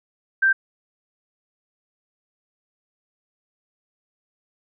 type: tone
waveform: sine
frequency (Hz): 1568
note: G6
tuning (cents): 0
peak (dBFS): -14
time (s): 0.42-0.53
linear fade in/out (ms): 10
effects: none